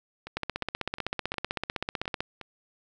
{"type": "two click trains", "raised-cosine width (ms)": 0.3, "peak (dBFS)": [-13, -23], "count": [30, 7], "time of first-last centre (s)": [[0.37, 2.205], [0.27, 2.413]], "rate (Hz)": [15.8, 2.8], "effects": []}